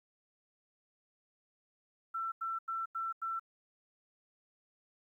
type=tone bursts; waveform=sine; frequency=1341 Hz; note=E6; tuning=29 cents sharp; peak=-34 dBFS; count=5; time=2.14-3.396 s; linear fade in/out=10 ms; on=180 ms; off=89 ms; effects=12-bit